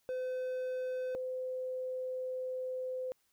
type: tone pair in turn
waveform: triangle / sine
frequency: 510 / 512 Hz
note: C5 / C5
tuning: -44 / -38 cents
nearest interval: unison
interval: 6 cents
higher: second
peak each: -32 / -35 dBFS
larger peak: first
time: 0.09-1.15 / 1.15-3.12 s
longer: second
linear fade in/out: 0 ms
effects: white hiss -75 dBFS RMS until 3.32 s